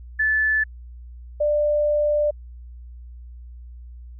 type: tone pair in turn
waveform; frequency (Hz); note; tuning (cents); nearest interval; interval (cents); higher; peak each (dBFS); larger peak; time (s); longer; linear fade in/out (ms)
sine; 1741 / 593.2; A6 / D5; -19 / +17; octave + perfect fifth; 1864; first; -17; neither; 0.19-0.64 / 1.4-2.31; second; 10
effects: added 60 Hz sine -37 dBFS peak until 4.19 s